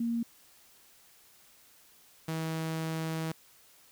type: tone pair in turn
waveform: sine / sawtooth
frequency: 233.1 / 160.92 Hz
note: A#3 / E3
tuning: 0 / -41 cents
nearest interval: tritone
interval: 641 cents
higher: first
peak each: -28 dBFS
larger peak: neither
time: 0-0.23 / 2.28-3.32 s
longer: second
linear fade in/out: 5 ms
effects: white hiss -60 dBFS RMS until 3.91 s